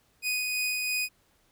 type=tone with tremolo; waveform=sawtooth; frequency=2489 Hz; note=D#7; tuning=in tune; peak=-23 dBFS; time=0.22-1.09 s; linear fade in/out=50 ms; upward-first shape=sine; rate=3 Hz; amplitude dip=25%; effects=pink hiss -67 dBFS RMS until 1.51 s